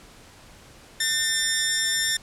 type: tone with amplitude modulation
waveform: 10% pulse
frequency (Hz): 1799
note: A6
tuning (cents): +38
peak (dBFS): -10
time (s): 1-2.17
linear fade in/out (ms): 5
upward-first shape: sine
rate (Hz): 286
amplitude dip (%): 45
effects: pink hiss -49 dBFS RMS until 2.22 s + low-pass 10000 Hz 12 dB/octave